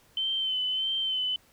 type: tone with vibrato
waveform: sine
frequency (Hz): 3072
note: G7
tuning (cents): -36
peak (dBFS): -26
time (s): 0.17-1.36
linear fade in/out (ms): 2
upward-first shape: sine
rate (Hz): 1.6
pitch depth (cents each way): 35
effects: pink hiss -61 dBFS RMS until 1.52 s